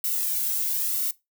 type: noise with flanger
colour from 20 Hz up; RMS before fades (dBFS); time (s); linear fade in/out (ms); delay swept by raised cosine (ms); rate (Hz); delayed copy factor
violet; -26; 0.04-1.11; 2; 1.2 to 1.7; 1; -0.6
effects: noise-tail reverb RT60 0.2 s tail -20 dB re dry